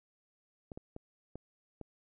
clicks, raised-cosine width 2 ms, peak -30 dBFS, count 5, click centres 0.718 / 0.775 / 0.964 / 1.356 / 1.813 s, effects none

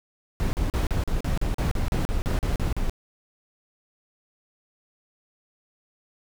brown noise bursts, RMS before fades -24 dBFS, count 15, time 0.4-2.896 s, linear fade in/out 0 ms, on 130 ms, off 39 ms, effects none

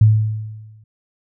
sine tone with exponential decay, 108.3 Hz, A2, 27 cents flat, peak -5 dBFS, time 0.01-0.84 s, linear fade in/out 5 ms, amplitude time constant 180 ms, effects none

